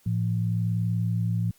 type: tone pair together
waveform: sine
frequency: 111 / 171.71 Hz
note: A2 / F3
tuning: +16 / -29 cents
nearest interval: minor sixth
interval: 755 cents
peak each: -24 / -28 dBFS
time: 0.06-1.51 s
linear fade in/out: 5 ms
effects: white hiss -61 dBFS RMS until 1.58 s + Opus 48 kbps